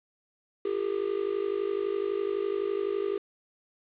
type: tone with amplitude modulation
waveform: triangle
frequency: 400 Hz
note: G4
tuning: 35 cents sharp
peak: -21 dBFS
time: 0.65-3.18 s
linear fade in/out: 5 ms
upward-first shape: sine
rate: 51.9 Hz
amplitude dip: 90%
effects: resampled to 8000 Hz + 8-bit